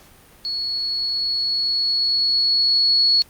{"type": "tone with level ramp", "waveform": "sine", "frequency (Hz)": 4371, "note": "C#8", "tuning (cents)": -25, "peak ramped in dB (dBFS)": [-22, -12], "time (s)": [0.45, 3.22], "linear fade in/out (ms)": 0, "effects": ["pink hiss -49 dBFS RMS until 3.29 s", "Opus 48 kbps"]}